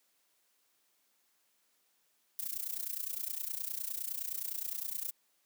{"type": "noise with amplitude modulation", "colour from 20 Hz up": "violet", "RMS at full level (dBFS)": -35, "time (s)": [2.39, 5.11], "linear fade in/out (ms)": 0, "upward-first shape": "sine", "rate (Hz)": 29.7, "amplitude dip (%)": 85, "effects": ["white hiss -74 dBFS RMS until 5.45 s", "high-pass 200 Hz 12 dB/octave"]}